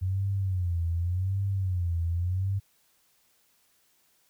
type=tone with vibrato; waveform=sine; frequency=91 Hz; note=F#2; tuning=28 cents flat; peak=-25 dBFS; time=0.01-2.6 s; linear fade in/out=20 ms; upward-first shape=sine; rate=0.87 Hz; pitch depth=140 cents each way; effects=white hiss -67 dBFS RMS until 4.29 s